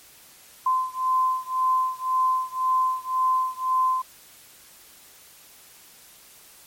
sine beating tone pair, 1031 / 1032.9 Hz, C6 / C6, -26 / -23 cents, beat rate 1.9 Hz, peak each -23 / -24 dBFS, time 0.66-4.02 s, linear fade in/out 5 ms, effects white hiss -50 dBFS RMS until 6.66 s + MP3 64 kbps

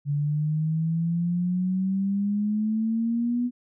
sine exponential sweep, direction up, 142.7 to 246.9 Hz, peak -22 dBFS, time 0.05-3.51 s, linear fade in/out 50 ms, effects none

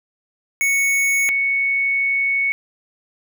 square / sine tone pair in turn, 2217 / 2217 Hz, C#7 / C#7, 0 / 0 cents, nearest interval unison, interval 0 cents, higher neither, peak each -16 dBFS, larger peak neither, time 0.61-1.29 / 1.29-2.52 s, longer second, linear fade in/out 0 ms, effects none

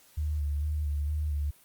sine tone with vibrato, 74.3 Hz, D2, 21 cents sharp, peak -27 dBFS, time 0.17-1.51 s, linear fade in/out 10 ms, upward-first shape square, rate 2.2 Hz, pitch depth 34 cents each way, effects white hiss -59 dBFS RMS until 1.64 s + Opus 48 kbps

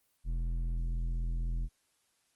triangle tone with tanh clipping, 41.98 Hz, E1, 32 cents sharp, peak -32 dBFS, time 0.24-1.69 s, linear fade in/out 50 ms, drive 14 dB, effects white hiss -74 dBFS RMS until 2.35 s + Opus 24 kbps

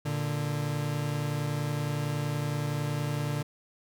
40% pulse tone pair together, 116.54 / 147.26 Hz, A#2 / D3, 0 / +5 cents, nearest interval major third, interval 405 cents, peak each -33 / -29 dBFS, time 0.05-3.43 s, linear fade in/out 10 ms, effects none

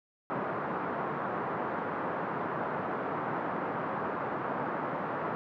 white band-pass noise, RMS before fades -34 dBFS, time 0.3-5.35 s, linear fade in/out 0 ms, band 130 to 1300 Hz, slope 24 dB/octave, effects none

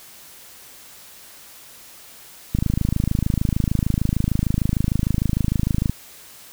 click train, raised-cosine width 5 ms, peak -7 dBFS, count 90, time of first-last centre 2.55-5.896 s, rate 26.6 Hz, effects white hiss -44 dBFS RMS until 6.52 s

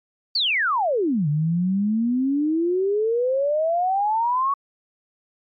sine exponential two-way sweep, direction down then up, 4699 to 144.3 to 1130 Hz, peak -18 dBFS, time 0.35-4.54 s, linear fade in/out 5 ms, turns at 1.28 s, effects MP3 48 kbps

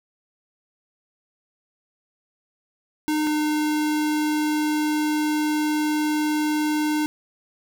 square tone pair in turn, 305.6 / 303.3 Hz, D#4 / D#4, -31 / -44 cents, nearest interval unison, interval 13 cents, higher first, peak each -21 dBFS, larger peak neither, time 3.08-3.27 / 3.27-7.06 s, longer second, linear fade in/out 0 ms, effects none

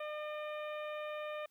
harmonic tone with a mistuned harmonic, 604 Hz, D5, 48 cents sharp, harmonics 1 / 2 / 3 / 4 / 5 / 6, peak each -40 / -46 / -51 / -50 / -57 / -59 dBFS, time 0-1.46 s, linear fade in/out 5 ms, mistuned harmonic 6, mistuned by +16 cents, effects white hiss -75 dBFS RMS until 1.5 s

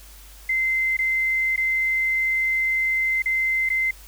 sine tone with dropouts, 2073 Hz, C7, 17 cents flat, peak -19 dBFS, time 0.49-3.91 s, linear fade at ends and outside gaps 5 ms, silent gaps 0.969-0.988 / 1.562-1.576 / 3.222-3.257 / 3.691-3.7 s, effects added 50 Hz sine -44 dBFS peak until 4.07 s + white hiss -48 dBFS RMS until 4.07 s

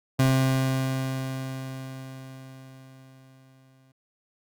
30% pulse tone with exponential decay, 132 Hz, C3, 16 cents sharp, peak -15 dBFS, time 0.19-3.92 s, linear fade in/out 5 ms, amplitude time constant 810 ms, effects Opus 48 kbps

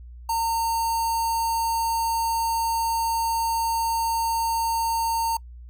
square tone with notch filter, 914 Hz, A#5, 34 cents flat, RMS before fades -24 dBFS, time 0.29-5.37 s, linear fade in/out 5 ms, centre 2400 Hz, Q 0.8, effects noise-tail reverb RT60 0.1 s tail -25 dB re dry + added 60 Hz sine -39 dBFS peak until 5.69 s

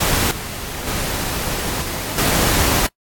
pink noise with level steps, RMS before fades -17 / -28 / -23 / -25 / -17 dBFS, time 0-2.87 s, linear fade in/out 10 ms, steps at 0.31 / 0.87 / 1.82 / 2.18 s, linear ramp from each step 2 ms, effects noise-tail reverb RT60 0.1 s tail -21 dB re dry + AAC 64 kbps

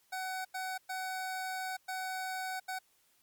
25% pulse tone bursts at uneven times, 751 Hz, F#5, 26 cents sharp, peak -32 dBFS, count 5, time 0.12-0.45 / 0.54-0.78 / 0.89-1.77 / 1.88-2.6 / 2.68-2.79 s, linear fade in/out 10 ms, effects white hiss -70 dBFS RMS until 3.22 s + MP3 96 kbps

